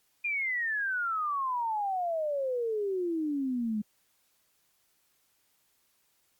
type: exponential sweep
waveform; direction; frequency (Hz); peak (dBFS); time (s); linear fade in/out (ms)
sine; down; 2438 to 206.5; -28; 0.24-3.82; 10
effects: white hiss -71 dBFS RMS until 6.39 s + Opus 48 kbps